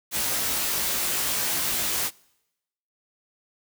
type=noise with comb filter; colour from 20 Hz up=white; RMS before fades=-26 dBFS; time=0.11-2.11 s; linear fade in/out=50 ms; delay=18 ms; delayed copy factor=+0.95; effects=noise-tail reverb RT60 0.9 s tail -25 dB re dry